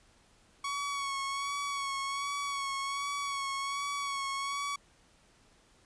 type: tone with vibrato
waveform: sawtooth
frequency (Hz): 1116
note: C#6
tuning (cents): +11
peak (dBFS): -29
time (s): 0.64-4.76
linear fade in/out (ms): 5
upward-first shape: sine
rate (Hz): 1.3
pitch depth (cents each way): 31
effects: pink hiss -64 dBFS RMS until 5.85 s + resampled to 22050 Hz

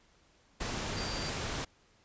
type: tone in noise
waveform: sine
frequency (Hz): 4699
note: D8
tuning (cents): 0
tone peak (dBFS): -41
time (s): 0.96-1.3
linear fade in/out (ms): 10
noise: pink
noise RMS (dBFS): -36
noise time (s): 0.6-1.65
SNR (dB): -8
effects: pink hiss -66 dBFS RMS until 2.04 s + resampled to 16000 Hz

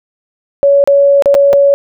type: tone with dropouts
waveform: sine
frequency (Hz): 562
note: C#5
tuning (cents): +24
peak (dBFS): -4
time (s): 0.63-1.74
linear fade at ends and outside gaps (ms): 0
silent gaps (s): 0.84-0.875 / 1.223-1.258 / 1.343-1.35 / 1.53-1.534
effects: none

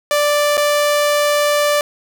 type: tone with dropouts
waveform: sawtooth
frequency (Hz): 587.3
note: D5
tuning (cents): 0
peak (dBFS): -9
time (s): 0.11-1.81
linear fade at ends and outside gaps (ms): 1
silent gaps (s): 0.571-0.577
effects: none

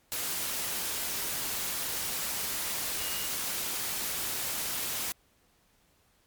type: tone in noise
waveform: sine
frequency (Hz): 2858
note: F7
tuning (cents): +39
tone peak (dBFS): -41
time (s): 2.99-3.27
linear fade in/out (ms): 0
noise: white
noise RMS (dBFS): -33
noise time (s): 0.12-5.12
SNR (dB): -11
effects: pink hiss -67 dBFS RMS until 6.26 s + MP3 96 kbps

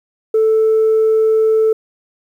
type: tone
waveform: sine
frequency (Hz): 440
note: A4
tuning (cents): 0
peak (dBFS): -8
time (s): 0.34-1.73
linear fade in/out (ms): 5
effects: tanh soft clip ceiling -7 dBFS + 8-bit

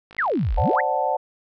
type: click train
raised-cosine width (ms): 0.3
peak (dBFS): -27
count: 35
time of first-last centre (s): 0.11-0.752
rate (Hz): 53
type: exponential two-way sweep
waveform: sine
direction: down then up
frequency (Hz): 2217 to 35.57 to 2217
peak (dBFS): -19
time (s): 0.18-0.81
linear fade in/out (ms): 10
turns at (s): 0.56
type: chord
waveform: sine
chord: D dominant seventh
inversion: third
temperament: equal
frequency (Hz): 523.3 / 587.3 / 740 / 880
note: C5 / D5 / F#5 / A5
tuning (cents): 0 / 0 / 0 / 0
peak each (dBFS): -27 / -26 / -24 / -24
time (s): 0.57-1.17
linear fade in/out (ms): 10
effects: none

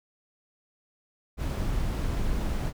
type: noise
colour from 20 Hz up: brown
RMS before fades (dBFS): -28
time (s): 1.37-2.73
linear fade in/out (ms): 50
effects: none

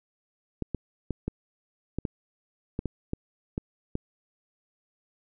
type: clicks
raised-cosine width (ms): 3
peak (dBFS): -16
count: 11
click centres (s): 0.623 / 0.747 / 1.107 / 1.28 / 1.986 / 2.052 / 2.791 / 2.857 / 3.134 / 3.579 / 3.954
effects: none

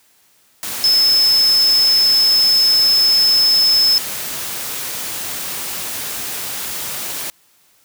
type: tone in noise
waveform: sine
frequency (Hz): 5220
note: E8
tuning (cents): -18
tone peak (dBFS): -10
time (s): 0.84-3.98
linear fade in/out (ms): 0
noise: white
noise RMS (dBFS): -25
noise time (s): 0.63-7.3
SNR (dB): +12
effects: white hiss -55 dBFS RMS until 7.84 s + high-pass 60 Hz 12 dB/octave

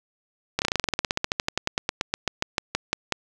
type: slowing click train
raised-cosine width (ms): 0.2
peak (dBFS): -5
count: 30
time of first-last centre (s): 0.59-3.123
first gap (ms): 29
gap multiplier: 1.07
effects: none

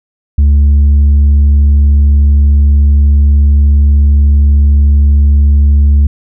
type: tone with tanh clipping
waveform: sine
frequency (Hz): 71.7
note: D2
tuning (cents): -41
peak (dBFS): -4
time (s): 0.38-6.07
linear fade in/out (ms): 5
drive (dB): 3
effects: none

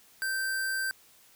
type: tone with sample-and-hold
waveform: sine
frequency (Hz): 1556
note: G6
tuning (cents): -13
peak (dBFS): -28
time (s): 0.22-0.91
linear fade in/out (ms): 0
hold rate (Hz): 6300
effects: white hiss -59 dBFS RMS until 1.35 s

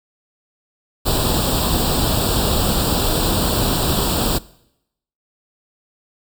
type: noise with comb filter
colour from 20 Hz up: pink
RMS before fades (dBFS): -18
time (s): 1.05-4.39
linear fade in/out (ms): 20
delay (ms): 0.24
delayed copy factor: +0.85
effects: noise-tail reverb RT60 0.8 s tail -21 dB re dry

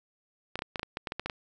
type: clicks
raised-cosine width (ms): 0.3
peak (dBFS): -17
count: 12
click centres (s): 0.556 / 0.591 / 0.621 / 0.758 / 0.795 / 0.831 / 0.971 / 1.072 / 1.121 / 1.196 / 1.26 / 1.298
effects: none

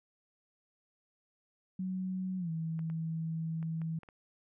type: tone with pitch glide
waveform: sine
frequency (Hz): 186.2 to 162.1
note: F#3 to E3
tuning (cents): +11 to -29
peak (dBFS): -33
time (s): 1.79-3.99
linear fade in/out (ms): 5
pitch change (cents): -240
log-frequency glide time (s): 2.38-2.5
type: clicks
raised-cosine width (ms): 0.5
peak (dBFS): -38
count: 6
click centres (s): 2.792 / 2.9 / 3.628 / 3.817 / 4.033 / 4.088
effects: none

